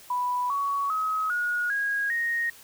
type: tone with pitch steps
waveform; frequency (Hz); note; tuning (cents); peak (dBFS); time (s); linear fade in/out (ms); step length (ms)
sine; 987.8 / 1121.7 / 1273.6 / 1446.2 / 1642.2 / 1864.7; B5 / C#6 / D#6 / F#6 / G#6 / A#6; 0 / +20 / +40 / -40 / -20 / 0; -24; 0.1-2.5; 5; 400
effects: white hiss -50 dBFS RMS until 2.63 s